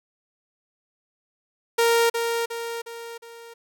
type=tone with echo; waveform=sawtooth; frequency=464.8 Hz; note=A#4; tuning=5 cents flat; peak=-13 dBFS; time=1.78-2.1 s; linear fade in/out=10 ms; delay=360 ms; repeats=4; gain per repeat=-6 dB; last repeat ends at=3.54 s; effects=none